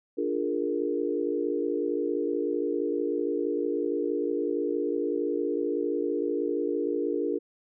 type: chord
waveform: sine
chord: Bb dominant seventh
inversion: first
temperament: equal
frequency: 293.7 / 349.2 / 415.3 / 466.2 Hz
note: D4 / F4 / Ab4 / Bb4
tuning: 0 / 0 / 0 / 0 cents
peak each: -31 dBFS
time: 0.17-7.39 s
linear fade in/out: 20 ms
effects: none